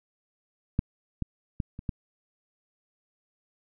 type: clicks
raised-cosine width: 5 ms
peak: -11 / -16 / -16 / -26 / -17 dBFS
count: 5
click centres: 0.791 / 1.223 / 1.602 / 1.791 / 1.892 s
effects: none